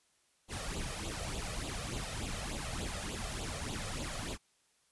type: noise with flanger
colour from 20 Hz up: pink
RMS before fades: -39 dBFS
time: 0.48-4.38 s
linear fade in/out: 50 ms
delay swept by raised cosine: 0.26 to 1.66 ms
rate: 3.4 Hz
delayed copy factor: +0.7
effects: white hiss -72 dBFS RMS until 4.91 s + resampled to 24000 Hz